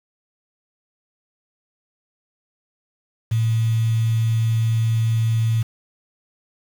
sine tone with quantisation, 113.1 Hz, A2, 48 cents sharp, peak -16 dBFS, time 3.31-5.63 s, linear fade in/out 10 ms, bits 6, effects none

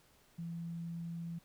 sine tone, 168.3 Hz, E3, 36 cents sharp, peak -39 dBFS, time 0.38-1.39 s, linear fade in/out 10 ms, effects pink hiss -67 dBFS RMS until 1.44 s

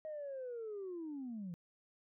sine linear sweep, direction down, 630 to 164.81 Hz, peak -40 dBFS, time 0.05-1.54 s, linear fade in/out 0 ms, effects tanh soft clip ceiling -38 dBFS

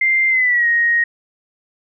sine tone with pitch glide, 2093 to 1875.5 Hz, C7 to A#6, 0 to +10 cents, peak -12 dBFS, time 0.01-1.04 s, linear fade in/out 5 ms, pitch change -190 cents, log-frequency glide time 0.29-0.67 s, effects none

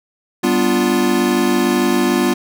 square chord, G dominant seventh, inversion none, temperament equal, 196 / 246.9 / 293.7 / 349.2 Hz, G3 / B3 / D4 / F4, 0 / 0 / 0 / 0 cents, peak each -22 / -18 / -22 / -18 dBFS, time 0.43-2.34 s, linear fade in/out 10 ms, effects none

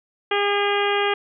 harmonic tone, 406 Hz, G#4, 39 cents flat, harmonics 1 / 2 / 3 / 4 / 5 / 6 / 7 / 8, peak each -22 / -25 / -27 / -28 / -29 / -30 / -30 / -31 dBFS, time 0.31-1.14 s, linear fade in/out 5 ms, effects none

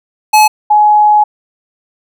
square / sine tone pair in turn, 855 / 841.8 Hz, A5 / G#5, -50 / +23 cents, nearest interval unison, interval 27 cents, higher first, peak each -4 dBFS, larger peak neither, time 0.33-0.48 / 0.7-1.24 s, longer second, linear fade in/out 10 ms, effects none

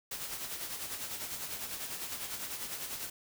white noise with tremolo, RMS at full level -38 dBFS, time 0.11-3.1 s, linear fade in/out 5 ms, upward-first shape sine, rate 10 Hz, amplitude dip 50%, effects none

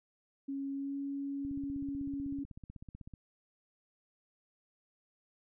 sine tone with pitch glide, 275.5 to 278.9 Hz, C#4 to C#4, -11 to +11 cents, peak -35 dBFS, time 0.48-2.44 s, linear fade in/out 10 ms, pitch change +22 cents, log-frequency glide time 0.73-0.96 s
click train, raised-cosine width 5 ms, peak -35 dBFS, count 28, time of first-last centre 1.45-3.138 s, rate 16 Hz
effects none

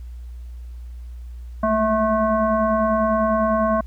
sine tone with frequency modulation, 653 Hz, E5, 17 cents flat, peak -16 dBFS, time 1.63-3.81 s, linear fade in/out 5 ms, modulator 432 Hz, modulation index 1.2, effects added 60 Hz sine -32 dBFS peak until 3.86 s + pink hiss -60 dBFS RMS until 3.86 s

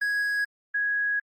triangle / sine tone pair in turn, 1661.2 / 1661.2 Hz, G#6 / G#6, 0 / 0 cents, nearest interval unison, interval 0 cents, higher neither, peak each -21 / -23 dBFS, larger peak first, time 0.01-0.45 / 0.74-1.2 s, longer second, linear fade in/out 10 ms, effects Opus 24 kbps

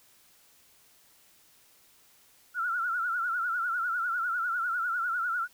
sine tone with vibrato, 1400 Hz, F6, 4 cents sharp, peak -27 dBFS, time 2.54-5.48 s, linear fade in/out 50 ms, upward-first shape triangle, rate 10 Hz, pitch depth 120 cents each way, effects white hiss -61 dBFS RMS until 5.53 s

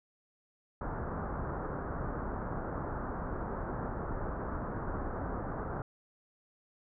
pink low-pass noise, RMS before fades -37 dBFS, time 0.81-5.82 s, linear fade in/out 2 ms, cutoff 1500 Hz, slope 48 dB/octave, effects none

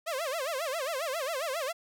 sawtooth tone with vibrato, 591 Hz, D5, 11 cents sharp, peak -27 dBFS, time 0.06-1.73 s, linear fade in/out 20 ms, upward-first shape sine, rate 7.4 Hz, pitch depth 250 cents each way, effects none

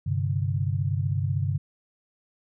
sine chord, G suspended fourth, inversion none, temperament equal, 98 / 130.81 / 146.83 Hz, G2 / C3 / D3, 0 / 0 / 0 cents, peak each -26 / -28 / -29 dBFS, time 0.06-1.58 s, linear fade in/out 10 ms, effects none

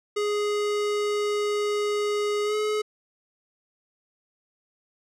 square tone with pitch glide, 415.3 to 425 Hz, G#4 to G#4, 0 to +40 cents, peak -24 dBFS, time 0.16-2.82 s, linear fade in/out 10 ms, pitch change +40 cents, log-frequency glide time 2.44-2.55 s, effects low-pass 8000 Hz 12 dB/octave

